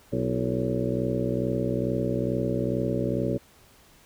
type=harmonic tone with a mistuned harmonic; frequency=62.3 Hz; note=B1; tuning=16 cents sharp; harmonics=1 / 2 / 3 / 4 / 5 / 6 / 7 / 8 / 9; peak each=-41 / -30 / -32 / -31 / -32 / -35 / -32 / -39 / -32 dBFS; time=0.12-3.38 s; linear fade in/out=10 ms; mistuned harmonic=5; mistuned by=+96 cents; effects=pink hiss -56 dBFS RMS until 4.05 s